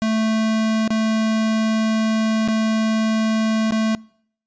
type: tone with dropouts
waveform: square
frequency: 220.2 Hz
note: A3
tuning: 2 cents sharp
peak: -18 dBFS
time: 0.02-3.95 s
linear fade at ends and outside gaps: 0 ms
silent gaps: 0.877-0.905 / 2.477-2.485 / 3.708-3.722 s
effects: noise-tail reverb RT60 0.6 s tail -24 dB re dry + resampled to 16000 Hz